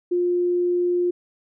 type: tone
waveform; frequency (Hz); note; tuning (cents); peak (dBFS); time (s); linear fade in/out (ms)
sine; 353.7; F4; +22; -18; 0.11-1.11; 10
effects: none